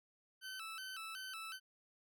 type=tone with vibrato; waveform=20% pulse; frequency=1417 Hz; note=F6; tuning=25 cents sharp; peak=-40 dBFS; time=0.41-1.6 s; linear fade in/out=50 ms; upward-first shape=square; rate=2.7 Hz; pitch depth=130 cents each way; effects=none